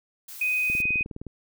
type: noise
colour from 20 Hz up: blue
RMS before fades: -41 dBFS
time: 0.28-0.82 s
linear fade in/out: 5 ms
type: tone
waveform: sine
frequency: 2502 Hz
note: D#7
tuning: 9 cents sharp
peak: -22 dBFS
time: 0.41-1.03 s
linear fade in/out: 5 ms
type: click train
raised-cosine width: 3 ms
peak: -24 dBFS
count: 12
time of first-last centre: 0.7-1.267 s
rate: 19.4 Hz
effects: none